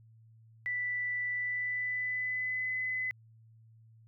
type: tone with pitch glide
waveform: sine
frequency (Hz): 1975.5 to 2019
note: B6 to B6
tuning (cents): 0 to +38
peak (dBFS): -31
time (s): 0.66-3.11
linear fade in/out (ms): 0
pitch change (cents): +38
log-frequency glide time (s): 1.31-2.7
effects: added 112 Hz sine -56 dBFS peak until 4.07 s